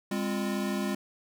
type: chord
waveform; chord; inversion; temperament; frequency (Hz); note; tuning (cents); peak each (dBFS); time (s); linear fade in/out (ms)
square; F minor; first; equal with one note detuned; 202.9 / 261.6 / 349.2; Ab3 / C4 / F4; -40 / 0 / 0; -31 / -36 / -36; 0.11-0.95; 5
effects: none